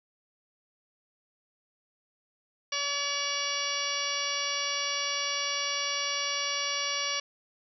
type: harmonic tone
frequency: 570 Hz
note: C#5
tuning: 48 cents sharp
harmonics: 1 / 2 / 3 / 4 / 5 / 6 / 7 / 8 / 9 / 10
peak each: -41 / -37 / -40 / -36 / -35 / -38 / -44 / -37 / -41 / -36 dBFS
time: 2.72-7.2 s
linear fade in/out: 5 ms
effects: none